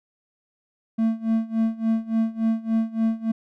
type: tone with tremolo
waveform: triangle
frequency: 224.3 Hz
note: A3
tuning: 34 cents sharp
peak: -15 dBFS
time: 0.98-3.32 s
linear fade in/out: 10 ms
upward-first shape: sine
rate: 3.5 Hz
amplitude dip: 90%
effects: none